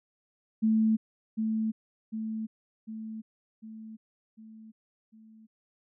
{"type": "tone with echo", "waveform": "sine", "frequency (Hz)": 220, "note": "A3", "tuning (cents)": 0, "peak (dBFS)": -21, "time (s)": [0.62, 0.97], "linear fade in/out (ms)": 20, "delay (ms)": 750, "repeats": 6, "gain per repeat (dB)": -5, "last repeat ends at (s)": 5.47, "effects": []}